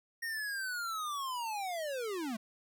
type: linear sweep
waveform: square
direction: down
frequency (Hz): 1864.7 to 207.5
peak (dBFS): -36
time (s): 0.22-2.37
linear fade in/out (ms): 10
effects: none